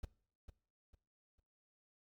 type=noise with echo; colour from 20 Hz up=brown; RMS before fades=-40 dBFS; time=0.03-0.05 s; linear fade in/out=5 ms; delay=450 ms; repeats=3; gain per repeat=-10 dB; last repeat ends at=1.4 s; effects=noise-tail reverb RT60 0.5 s tail -19 dB re dry + MP3 96 kbps